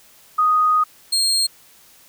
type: tone pair in turn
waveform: sine / 30% pulse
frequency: 1244.5 / 4230 Hz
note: D#6 / C8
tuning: 0 / +18 cents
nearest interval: octave + major sixth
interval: 2118 cents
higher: second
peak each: -13 dBFS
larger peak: neither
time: 0.38-0.84 / 1.12-1.47 s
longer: first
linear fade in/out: 10 ms
effects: white hiss -50 dBFS RMS until 2.08 s